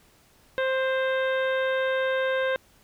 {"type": "harmonic tone with a mistuned harmonic", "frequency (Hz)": 525, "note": "C5", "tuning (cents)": 6, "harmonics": [1, 2, 3, 4, 5, 6, 7], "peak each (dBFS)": [-24, -34, -29, -38, -41, -44, -41], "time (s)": [0.58, 2.56], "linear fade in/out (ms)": 0, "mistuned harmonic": 4, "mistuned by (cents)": -20, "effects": ["pink hiss -59 dBFS RMS until 2.83 s"]}